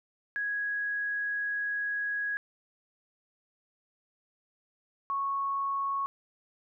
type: tone pair in turn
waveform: sine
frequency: 1661.2 / 1104.3 Hz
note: G#6 / C#6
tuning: 0 / -7 cents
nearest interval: perfect fifth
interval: 707 cents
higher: first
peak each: -29 / -28 dBFS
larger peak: second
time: 0.36-2.37 / 5.1-6.06 s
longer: first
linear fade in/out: 0 ms
effects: none